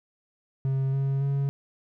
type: tone with pitch steps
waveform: triangle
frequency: 134.4 / 136.67 / 138.98 Hz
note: C3 / C#3 / C#3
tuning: +47 / -24 / +5 cents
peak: -21 dBFS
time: 0.65-1.49 s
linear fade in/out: 0 ms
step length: 280 ms
effects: none